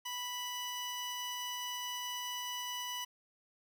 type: tone pair together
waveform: 30% pulse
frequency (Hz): 985.1 / 2960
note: B5 / F#7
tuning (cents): -5 / 0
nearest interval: octave + perfect fifth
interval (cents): 1905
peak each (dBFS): -39 / -37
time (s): 0.05-3.05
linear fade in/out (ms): 10
effects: none